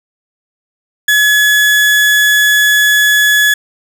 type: tone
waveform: 35% pulse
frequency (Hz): 1700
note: G#6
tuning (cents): +40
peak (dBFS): -5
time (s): 1.08-3.54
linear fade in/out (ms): 5
effects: none